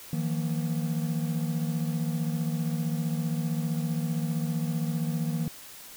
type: chord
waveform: triangle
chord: Eb suspended second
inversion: none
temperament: equal with one note detuned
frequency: 159.29 / 174.61 / 233.1 Hz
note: Eb3 / F3 / Bb3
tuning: +41 / 0 / 0 cents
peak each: -26 / -31 / -31 dBFS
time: 0.13-5.48 s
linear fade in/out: 2 ms
effects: tanh soft clip ceiling -15 dBFS + white hiss -46 dBFS RMS until 5.96 s